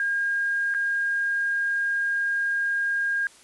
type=tone with dropouts; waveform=sine; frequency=1618 Hz; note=G#6; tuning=46 cents flat; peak=-22 dBFS; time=0-3.27 s; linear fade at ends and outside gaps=1 ms; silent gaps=0.74-0.747 s; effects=white hiss -52 dBFS RMS until 3.43 s + resampled to 24000 Hz